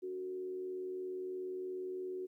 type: tone with frequency modulation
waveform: sine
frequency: 370 Hz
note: F#4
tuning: in tune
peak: -38 dBFS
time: 0.02-2.27 s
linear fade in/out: 20 ms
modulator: 83 Hz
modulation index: 0.35
effects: 13-bit